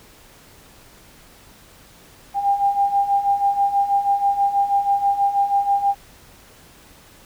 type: beating tone pair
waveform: sine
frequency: 796 / 802.2 Hz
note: G5 / G5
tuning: +26 / +40 cents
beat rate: 6.2 Hz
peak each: -22 / -17 dBFS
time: 2.34-5.95 s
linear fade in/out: 50 ms
effects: pink hiss -48 dBFS RMS until 7.25 s